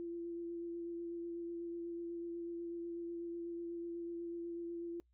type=tone with vibrato; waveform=sine; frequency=340.8 Hz; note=F4; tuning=42 cents flat; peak=-40 dBFS; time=0-5 s; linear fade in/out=0 ms; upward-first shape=sine; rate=8.1 Hz; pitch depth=14 cents each way; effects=noise-tail reverb RT60 0.1 s tail -24 dB re dry + added 60 Hz sine -70 dBFS peak until 5.13 s